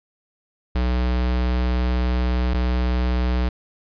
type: tone pair in turn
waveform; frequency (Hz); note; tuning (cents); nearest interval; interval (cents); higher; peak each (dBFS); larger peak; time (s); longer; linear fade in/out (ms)
square; 61.74 / 61.74; B1 / B1; 0 / 0; unison; 0; neither; -19; neither; 0.75-2.54 / 2.54-3.49; first; 5
effects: resampled to 11025 Hz + 10-bit